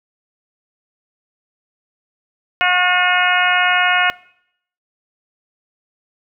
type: harmonic tone with a mistuned harmonic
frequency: 360.4 Hz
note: F#4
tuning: 45 cents flat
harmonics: 2 / 3 / 4 / 5 / 6 / 7 / 8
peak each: -19 / -23 / -17 / -22 / -20 / -21 / -21 dBFS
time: 2.61-4.1 s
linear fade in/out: 0 ms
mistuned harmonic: 3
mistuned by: +17 cents
effects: noise-tail reverb RT60 0.7 s tail -22 dB re dry